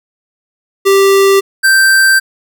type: tone pair in turn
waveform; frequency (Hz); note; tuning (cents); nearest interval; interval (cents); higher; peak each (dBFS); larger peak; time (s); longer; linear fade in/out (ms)
square; 392 / 1564.4; G4 / G6; 0 / -4; 2 octaves; 2396; second; -6; neither; 0.85-1.41 / 1.63-2.2; second; 20
effects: none